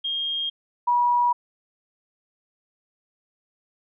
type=tone pair in turn; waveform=sine; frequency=3229 / 967.2 Hz; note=G#7 / B5; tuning=-49 / -36 cents; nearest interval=octave + major sixth; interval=2087 cents; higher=first; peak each=-24 / -17 dBFS; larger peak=second; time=0.04-0.5 / 0.87-1.33 s; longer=neither; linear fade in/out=10 ms; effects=none